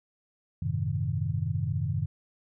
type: chord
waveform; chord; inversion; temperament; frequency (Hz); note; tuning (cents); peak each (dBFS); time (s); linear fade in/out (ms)
sine; F# diminished seventh; none; equal with one note detuned; 92.5 / 107.3 / 130.81 / 155.56; F#2 / A2 / C3 / Eb3; 0 / -43 / 0 / 0; -32; 0.62-2.06; 5
effects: none